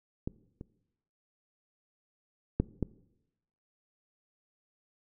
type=clicks; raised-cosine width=3 ms; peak=-20 / -29 / -12 / -16 dBFS; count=4; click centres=0.275 / 0.611 / 2.6 / 2.827 s; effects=noise-tail reverb RT60 0.9 s tail -20 dB re dry